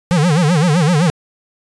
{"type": "tone with vibrato", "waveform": "square", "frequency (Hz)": 162.7, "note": "E3", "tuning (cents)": -22, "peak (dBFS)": -11, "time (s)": [0.11, 1.1], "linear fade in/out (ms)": 0, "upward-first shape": "sine", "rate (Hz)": 7.8, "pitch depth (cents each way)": 210, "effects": ["resampled to 22050 Hz"]}